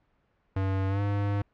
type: tone with pitch glide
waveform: square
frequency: 96.1 to 101.35 Hz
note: G2 to G#2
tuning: -34 to -42 cents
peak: -26 dBFS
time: 0.56-1.42 s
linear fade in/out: 5 ms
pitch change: +92 cents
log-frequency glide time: 0.88-1.01 s
effects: pink hiss -70 dBFS RMS until 1.53 s + low-pass 2000 Hz 12 dB/octave